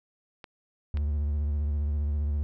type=clicks; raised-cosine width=0.3 ms; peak=-26 dBFS; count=2; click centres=0.442 / 0.972 s
type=tone with vibrato; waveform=triangle; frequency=73.42 Hz; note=D2; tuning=in tune; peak=-23 dBFS; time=0.94-2.43 s; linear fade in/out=0 ms; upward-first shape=sine; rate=15 Hz; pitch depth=57 cents each way
effects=none